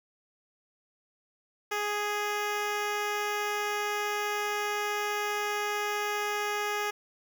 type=tone with notch filter; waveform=10% pulse; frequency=415.3 Hz; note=G#4; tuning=in tune; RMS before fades=-31 dBFS; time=1.71-6.91 s; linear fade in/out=10 ms; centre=9100 Hz; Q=1.4; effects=10-bit